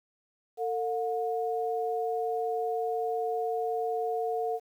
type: tone pair together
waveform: sine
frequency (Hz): 450.7 / 720.4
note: A4 / F#5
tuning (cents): +42 / -46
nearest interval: minor sixth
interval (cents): 812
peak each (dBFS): -30 / -31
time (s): 0.57-4.6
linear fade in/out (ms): 50
effects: 10-bit